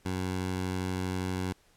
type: tone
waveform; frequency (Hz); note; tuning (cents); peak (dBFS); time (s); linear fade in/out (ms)
15% pulse; 92.5; F#2; 0; -24; 0.05-1.53; 10
effects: pink hiss -64 dBFS RMS until 1.76 s + low-pass 12000 Hz 12 dB/octave